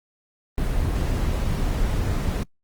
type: noise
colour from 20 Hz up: brown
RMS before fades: -23 dBFS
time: 0.58-2.43 s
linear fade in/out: 0 ms
effects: noise-tail reverb RT60 0.1 s tail -23 dB re dry + Opus 24 kbps